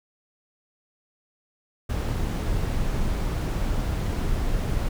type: noise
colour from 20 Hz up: brown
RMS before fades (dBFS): -25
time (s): 1.89-4.89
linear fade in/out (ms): 10
effects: none